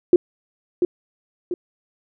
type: tone with echo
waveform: sine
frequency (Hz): 354.7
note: F4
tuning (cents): +27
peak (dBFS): -7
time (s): 0.13-0.16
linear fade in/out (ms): 2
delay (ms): 690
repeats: 2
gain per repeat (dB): -7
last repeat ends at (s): 1.54
effects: none